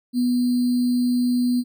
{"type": "tone with sample-and-hold", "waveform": "sine", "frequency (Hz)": 246.3, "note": "B3", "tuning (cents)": -5, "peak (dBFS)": -17, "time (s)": [0.13, 1.64], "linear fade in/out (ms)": 50, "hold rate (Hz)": 4410, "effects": []}